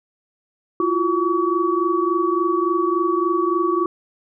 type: tone cluster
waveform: sine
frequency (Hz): 336.9 / 360.4 / 1135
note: E4 / F#4 / C#6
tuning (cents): +38 / -45 / +41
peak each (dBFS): -21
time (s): 0.8-3.86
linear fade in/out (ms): 2
effects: none